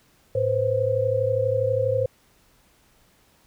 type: tone cluster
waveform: sine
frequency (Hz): 107.9 / 496.7 / 529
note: A2 / B4 / C5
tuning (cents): -33 / +10 / +19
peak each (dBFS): -27 / -25 / -22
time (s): 0.35-2.06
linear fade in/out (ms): 5
effects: pink hiss -60 dBFS RMS until 3.46 s